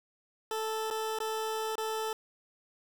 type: tone with dropouts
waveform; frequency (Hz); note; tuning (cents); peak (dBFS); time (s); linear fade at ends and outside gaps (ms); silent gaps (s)
20% pulse; 439.3; A4; -3; -27; 0.51-2.13; 2; 0.903-0.909 / 1.188-1.202 / 1.755-1.78
effects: 9-bit